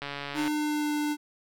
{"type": "click train", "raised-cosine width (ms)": 0.3, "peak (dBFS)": -19, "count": 66, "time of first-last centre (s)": [0.02, 0.478], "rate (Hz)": 142}
{"type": "tone with pitch glide", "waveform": "square", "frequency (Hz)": [300.9, 297.6], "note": ["D4", "D4"], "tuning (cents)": [42, 23], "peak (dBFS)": -27, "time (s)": [0.34, 1.17], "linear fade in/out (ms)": 50, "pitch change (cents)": -19, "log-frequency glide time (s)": [0.57, 0.93]}
{"effects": []}